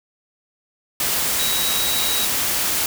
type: tone in noise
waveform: sine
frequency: 3847 Hz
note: B7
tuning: 46 cents flat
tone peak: -24 dBFS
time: 1.39-2.25 s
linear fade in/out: 2 ms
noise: white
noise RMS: -21 dBFS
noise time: 1-2.86 s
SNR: -6 dB
effects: none